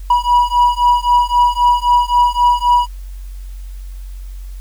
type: beating tone pair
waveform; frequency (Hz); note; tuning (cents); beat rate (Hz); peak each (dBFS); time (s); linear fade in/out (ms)
triangle; 970 / 973.8; B5 / B5; -31 / -25; 3.8; -11; 0.1-2.87; 5
effects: added 46 Hz sine -26 dBFS peak until 4.6 s + white hiss -49 dBFS RMS until 4.6 s